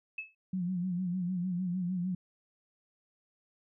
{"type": "tone with exponential decay", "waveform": "sine", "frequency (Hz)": 2600, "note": "E7", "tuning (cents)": -24, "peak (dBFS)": -32, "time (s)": [0.18, 0.35], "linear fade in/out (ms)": 5, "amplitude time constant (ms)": 35}
{"type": "tone with vibrato", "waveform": "sine", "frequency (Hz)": 180.5, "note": "F#3", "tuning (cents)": -43, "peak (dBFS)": -30, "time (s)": [0.53, 2.15], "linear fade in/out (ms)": 5, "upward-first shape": "sine", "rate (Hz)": 6.6, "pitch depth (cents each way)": 73}
{"effects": []}